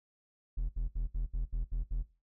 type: tone bursts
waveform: triangle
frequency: 41.2 Hz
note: E1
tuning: in tune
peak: -28 dBFS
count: 8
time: 0.57-2.027 s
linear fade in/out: 10 ms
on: 120 ms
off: 71 ms
effects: noise-tail reverb RT60 0.3 s tail -17 dB re dry